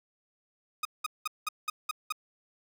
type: tone bursts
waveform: sawtooth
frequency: 1244.5 Hz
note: D#6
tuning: in tune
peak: -25 dBFS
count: 7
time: 0.83-2.124 s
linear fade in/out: 5 ms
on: 22 ms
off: 190 ms
effects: none